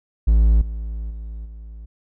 triangle tone with level steps, 55 Hz, A1, in tune, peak -9 / -23 / -27 / -32 dBFS, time 0.27-1.86 s, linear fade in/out 10 ms, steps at 0.61 / 1.1 / 1.45 s, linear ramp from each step 10 ms, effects none

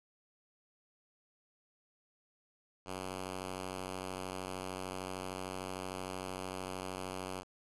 5% pulse tone, 93.2 Hz, F#2, 13 cents sharp, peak -28 dBFS, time 2.85-7.44 s, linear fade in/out 50 ms, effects resampled to 22050 Hz + 9-bit

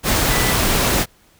sine tone in noise, 1981 Hz, B6, 5 cents sharp, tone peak -24 dBFS, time 0.29-0.56 s, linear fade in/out 50 ms, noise pink, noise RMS -17 dBFS, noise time 0.03-1.06 s, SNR -10 dB, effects pink hiss -54 dBFS RMS until 1.39 s

